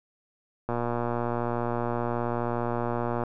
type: click train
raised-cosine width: 1 ms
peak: -15 dBFS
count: 304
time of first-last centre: 0.69-3.236 s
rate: 119 Hz
effects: none